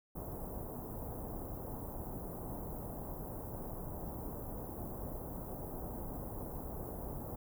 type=band-stop noise; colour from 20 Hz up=pink; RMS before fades=-43 dBFS; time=0.15-7.36 s; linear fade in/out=10 ms; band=890 to 14000 Hz; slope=24 dB/octave; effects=none